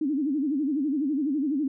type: tone with vibrato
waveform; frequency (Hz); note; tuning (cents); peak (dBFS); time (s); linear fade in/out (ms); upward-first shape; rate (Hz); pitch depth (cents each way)
sine; 286.9; D4; -40; -23; 0.01-1.68; 5; sine; 12; 170
effects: none